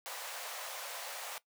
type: high-pass noise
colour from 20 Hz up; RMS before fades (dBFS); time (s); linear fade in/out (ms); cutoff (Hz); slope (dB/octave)
pink; -43; 0.06-1.38; 0; 530; 48
effects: noise-tail reverb RT60 0.1 s tail -18 dB re dry